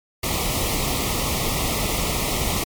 pink band-stop noise, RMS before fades -23 dBFS, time 0.23-2.64 s, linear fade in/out 5 ms, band 1300 to 1900 Hz, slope 96 dB/octave, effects MP3 96 kbps

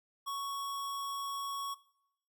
square tone, 1112 Hz, C#6, 5 cents sharp, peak -36 dBFS, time 0.26-1.75 s, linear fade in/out 20 ms, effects noise-tail reverb RT60 0.8 s tail -21 dB re dry

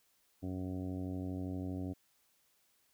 harmonic tone, 92.5 Hz, F#2, in tune, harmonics 1 / 2 / 3 / 4 / 5 / 6 / 7 / 8, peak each -41 / -44 / -40 / -51 / -54 / -55 / -54 / -58 dBFS, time 0.42-1.94 s, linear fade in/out 20 ms, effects white hiss -73 dBFS RMS until 2.93 s

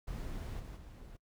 brown noise with level steps, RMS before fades -41 / -46 / -51 dBFS, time 0.07-1.17 s, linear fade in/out 10 ms, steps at 0.59 / 0.76 s, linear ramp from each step 10 ms, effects noise-tail reverb RT60 0.1 s tail -23 dB re dry

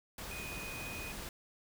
sine tone in noise, 2489 Hz, D#7, in tune, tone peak -44 dBFS, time 0.31-1.12 s, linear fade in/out 2 ms, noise pink, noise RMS -44 dBFS, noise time 0.18-1.29 s, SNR -3 dB, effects none

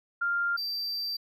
sine / triangle tone pair in turn, 1396.9 / 4682 Hz, F6 / D8, 0 / -6 cents, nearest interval octave + major sixth, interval 2094 cents, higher second, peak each -25 / -29 dBFS, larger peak first, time 0.21-0.57 / 0.57-1.17 s, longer second, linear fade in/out 10 ms, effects none

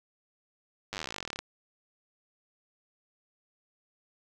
slowing click train, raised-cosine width 0.2 ms, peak -18 dBFS, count 27, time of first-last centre 0.93-1.39 s, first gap 9 ms, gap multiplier 1.05, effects none

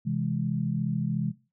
sine chord, C augmented, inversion none, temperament equal, 130.81 / 164.81 / 207.7 Hz, C3 / E3 / G#3, 0 / 0 / 0 cents, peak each -30 dBFS, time 0.05-1.32 s, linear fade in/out 20 ms, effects noise-tail reverb RT60 0.3 s tail -17 dB re dry

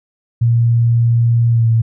sine tone with pitch glide, 117.3 to 113.89 Hz, A#2 to A#2, +11 to -40 cents, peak -9 dBFS, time 0.41-1.82 s, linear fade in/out 10 ms, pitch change -51 cents, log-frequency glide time 1.5-1.68 s, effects none

